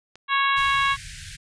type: click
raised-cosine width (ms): 0.2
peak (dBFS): -27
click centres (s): 0.156
type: harmonic tone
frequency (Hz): 552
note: C#5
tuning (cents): -7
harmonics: 2 / 3 / 4 / 5 / 6 / 7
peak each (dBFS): -21 / -25 / -27 / -29 / -31 / -32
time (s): 0.28-0.97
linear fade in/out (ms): 50
type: band-stop noise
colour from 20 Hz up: pink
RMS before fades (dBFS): -38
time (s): 0.56-1.37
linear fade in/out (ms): 20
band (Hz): 160 to 1500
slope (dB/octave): 96
effects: resampled to 22050 Hz